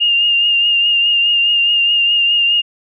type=tone with vibrato; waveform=sine; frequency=2818 Hz; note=F7; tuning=15 cents sharp; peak=-10 dBFS; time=0-2.62 s; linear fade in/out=20 ms; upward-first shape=triangle; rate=4.8 Hz; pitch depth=31 cents each way; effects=none